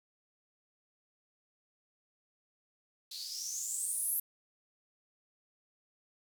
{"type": "noise with band-pass filter sweep", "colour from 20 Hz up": "violet", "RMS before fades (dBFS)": -37, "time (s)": [3.11, 4.2], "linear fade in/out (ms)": 5, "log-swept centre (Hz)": [4100, 12000], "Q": 8, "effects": []}